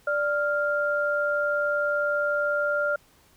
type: tone pair together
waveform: sine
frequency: 587.3 / 1396.8 Hz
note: D5 / F6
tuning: 0 / 0 cents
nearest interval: octave + minor third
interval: 1500 cents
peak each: -25 dBFS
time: 0.07-2.96 s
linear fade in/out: 5 ms
effects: pink hiss -59 dBFS RMS until 3.36 s